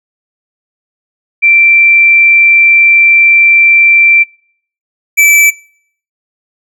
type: tone pair in turn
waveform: sine / square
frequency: 2349 / 2317 Hz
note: D7 / D7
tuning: 0 / -24 cents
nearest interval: unison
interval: 24 cents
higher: first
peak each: -3 dBFS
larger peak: neither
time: 1.42-4.24 / 5.17-5.51 s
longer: first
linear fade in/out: 20 ms
effects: noise-tail reverb RT60 0.6 s tail -24 dB re dry